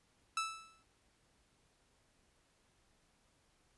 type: tone with exponential decay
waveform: sawtooth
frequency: 1315 Hz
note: E6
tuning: 5 cents flat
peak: -28 dBFS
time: 0.37-0.83 s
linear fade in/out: 2 ms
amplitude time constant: 98 ms
effects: pink hiss -73 dBFS RMS until 3.77 s + resampled to 24000 Hz